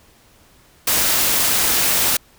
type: noise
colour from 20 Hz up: white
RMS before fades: -17 dBFS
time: 0.87-2.17 s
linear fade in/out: 5 ms
effects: pink hiss -52 dBFS RMS until 2.38 s